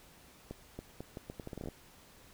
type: accelerating click train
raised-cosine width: 2 ms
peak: -28 dBFS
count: 14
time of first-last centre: 0.51-1.687 s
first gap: 280 ms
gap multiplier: 0.77
effects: pink hiss -59 dBFS RMS until 2.33 s